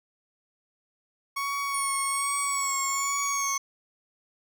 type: tone with vibrato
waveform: 30% pulse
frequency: 1108.7 Hz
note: C#6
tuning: in tune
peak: -25 dBFS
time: 1.36-3.58 s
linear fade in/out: 10 ms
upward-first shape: sine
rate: 1.2 Hz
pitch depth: 24 cents each way
type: linear sweep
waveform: sine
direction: down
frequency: 9300 to 6140 Hz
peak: -29 dBFS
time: 1.74-3.58 s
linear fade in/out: 2 ms
effects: none